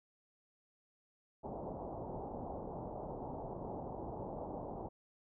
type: low-pass noise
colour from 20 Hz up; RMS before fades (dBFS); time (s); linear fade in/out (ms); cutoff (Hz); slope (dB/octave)
white; -44; 1.43-4.89; 20; 880; 48
effects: none